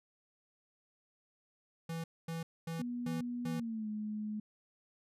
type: tone bursts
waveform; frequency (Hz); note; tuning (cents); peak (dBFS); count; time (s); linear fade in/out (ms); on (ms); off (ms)
square; 164.81; E3; 0; -38; 5; 1.89-3.6; 5; 150; 240
type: tone with pitch glide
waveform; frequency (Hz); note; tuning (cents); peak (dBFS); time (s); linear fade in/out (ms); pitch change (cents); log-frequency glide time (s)
sine; 242.7 to 212.5; B3 to G#3; -30 to +40; -36; 2.79-4.4; 5; -230; 3.5-3.88
effects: resampled to 32000 Hz